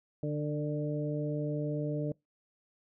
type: harmonic tone with a mistuned harmonic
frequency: 148.6 Hz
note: D3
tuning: 21 cents sharp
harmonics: 1 / 2 / 3 / 4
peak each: -33 / -36 / -38 / -39 dBFS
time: 0.23-2.12 s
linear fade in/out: 2 ms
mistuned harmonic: 3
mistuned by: +17 cents
effects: noise-tail reverb RT60 0.2 s tail -25 dB re dry